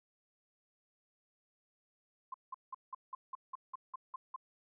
sine tone bursts, 1046.5 Hz, C6, in tune, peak -39 dBFS, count 11, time 2.32-4.362 s, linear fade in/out 5 ms, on 22 ms, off 180 ms, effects none

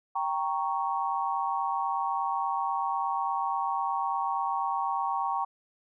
sine chord, G diminished, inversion none, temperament equal, 784 / 932.3 / 1108.7 Hz, G5 / Bb5 / Db6, 0 / 0 / 0 cents, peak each -31 dBFS, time 0.15-5.45 s, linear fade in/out 10 ms, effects none

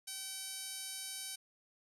10% pulse tone with band-pass filter, 767 Hz, G5, 38 cents flat, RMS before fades -44 dBFS, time 0.07-1.36 s, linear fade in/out 10 ms, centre 8000 Hz, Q 6, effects none

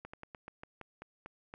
slowing click train, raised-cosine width 0.5 ms, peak -30 dBFS, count 10, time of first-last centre 0.05-1.539 s, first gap 85 ms, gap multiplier 1.16, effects none

